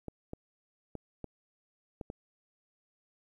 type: clicks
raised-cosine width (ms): 2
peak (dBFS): -26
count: 6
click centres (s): 0.083 / 0.334 / 0.953 / 1.243 / 2.012 / 2.101
effects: 11-bit